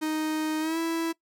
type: tone with pitch glide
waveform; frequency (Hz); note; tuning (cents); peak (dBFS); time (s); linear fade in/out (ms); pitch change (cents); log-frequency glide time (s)
45% pulse; 311.1 to 329.6; D#4 to E4; 0 to 0; -26; 0.01-1.13; 20; +100; 0.6-0.78
effects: noise-tail reverb RT60 0.1 s tail -21 dB re dry